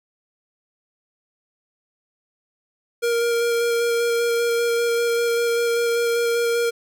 square tone with vibrato, 469 Hz, A#4, 11 cents sharp, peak -19 dBFS, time 3.02-6.71 s, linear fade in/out 20 ms, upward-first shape square, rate 5.1 Hz, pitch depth 9 cents each way, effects none

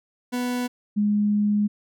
40% pulse / sine tone pair in turn, 246.9 / 207.6 Hz, B3 / G#3, 0 / 0 cents, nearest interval minor third, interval 300 cents, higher first, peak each -23 / -18 dBFS, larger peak second, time 0.32-0.68 / 0.96-1.68 s, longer second, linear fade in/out 20 ms, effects none

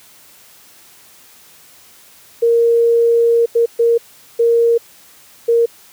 sine tone bursts at uneven times, 466.2 Hz, A#4, in tune, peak -9 dBFS, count 5, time 2.42-3.46 / 3.55-3.66 / 3.79-3.98 / 4.39-4.78 / 5.48-5.66 s, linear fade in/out 10 ms, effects white hiss -45 dBFS RMS until 5.92 s + high-pass 60 Hz 12 dB/octave

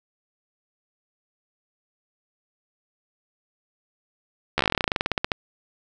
slowing click train, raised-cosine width 0.3 ms, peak -5 dBFS, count 22, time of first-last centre 4.58-5.318 s, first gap 13 ms, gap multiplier 1.09, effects none

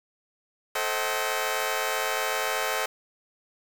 15% pulse chord, A diminished seventh, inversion none, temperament just, 440 / 528 / 633.6 / 760.3 Hz, A4 / C5 / Eb5 / Gb5, 0 / +16 / +31 / +47 cents, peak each -25 dBFS, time 0.75-2.86 s, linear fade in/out 5 ms, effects 7-bit

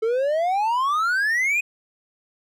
triangle exponential sweep, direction up, 433.3 to 2522 Hz, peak -17 dBFS, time 0.02-1.61 s, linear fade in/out 10 ms, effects none

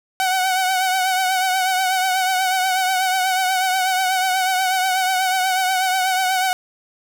sawtooth tone with vibrato, 749 Hz, F#5, 21 cents sharp, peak -13 dBFS, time 0.2-6.53 s, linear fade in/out 0 ms, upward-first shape triangle, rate 8.2 Hz, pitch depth 51 cents each way, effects none

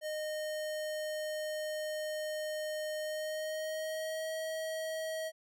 square tone with pitch glide, 615 to 637.4 Hz, D#5 to D#5, -20 to +42 cents, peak -36 dBFS, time 0.01-5.32 s, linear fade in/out 50 ms, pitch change +62 cents, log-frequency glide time 3-4.34 s, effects none

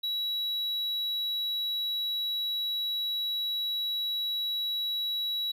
triangle tone, 3900 Hz, B7, 23 cents flat, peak -27 dBFS, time 0.03-5.52 s, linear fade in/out 10 ms, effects none

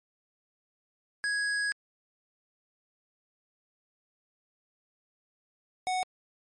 square tone pair in turn, 1661.2 / 740 Hz, G#6 / F#5, 0 / 0 cents, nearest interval octave + major second, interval 1400 cents, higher first, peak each -28 dBFS, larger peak neither, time 1.24-1.72 / 5.87-6.03 s, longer first, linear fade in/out 0 ms, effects MP3 48 kbps

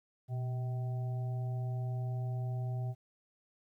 harmonic tone with a mistuned harmonic, 128.1 Hz, C3, 36 cents flat, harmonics 1 / 3 / 5 / 6, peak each -33 / -52 / -50 / -51 dBFS, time 0.28-2.95 s, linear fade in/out 50 ms, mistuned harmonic 1, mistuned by -74 cents, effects 12-bit

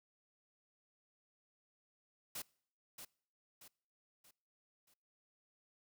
white noise with echo, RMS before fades -44 dBFS, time 2.35-2.42 s, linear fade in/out 5 ms, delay 630 ms, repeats 4, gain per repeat -7 dB, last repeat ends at 4.94 s, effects noise-tail reverb RT60 0.6 s tail -25 dB re dry

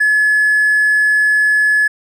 triangle tone with hard clipping, 1708 Hz, G#6, 48 cents sharp, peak -10 dBFS, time 0-1.88 s, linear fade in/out 10 ms, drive 4 dB, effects none

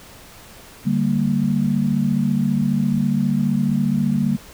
sine chord, G minor, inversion second, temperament equal with one note detuned, 146.83 / 196 / 230.8 Hz, D3 / G3 / Bb3, 0 / 0 / -17 cents, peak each -22 / -20 / -20 dBFS, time 0.85-4.37 s, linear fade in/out 20 ms, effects pink hiss -43 dBFS RMS until 4.53 s

